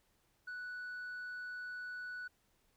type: tone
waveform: sine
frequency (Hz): 1480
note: F#6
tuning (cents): 0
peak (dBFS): -39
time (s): 0.47-2.28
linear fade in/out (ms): 10
effects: tanh soft clip ceiling -41 dBFS + pink hiss -75 dBFS RMS until 2.76 s